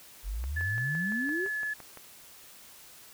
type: exponential sweep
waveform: sine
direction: up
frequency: 43.65 to 415.3 Hz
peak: -31 dBFS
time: 0.23-1.49 s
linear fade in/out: 50 ms
type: click train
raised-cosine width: 0.5 ms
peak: -30 dBFS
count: 10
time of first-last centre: 0.44-1.973 s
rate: 5.87 Hz
type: tone with pitch glide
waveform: sine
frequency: 1728 to 1713.1 Hz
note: A6 to A6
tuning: -32 to -47 cents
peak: -30 dBFS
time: 0.56-1.74 s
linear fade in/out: 10 ms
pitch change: -15 cents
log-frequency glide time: 1.18-1.45 s
effects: white hiss -52 dBFS RMS until 3.13 s